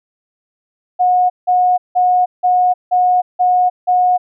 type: tone bursts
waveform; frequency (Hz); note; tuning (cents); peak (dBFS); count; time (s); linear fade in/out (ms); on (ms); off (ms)
sine; 726; F#5; -33; -9; 7; 0.99-4.18; 20; 310; 170
effects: none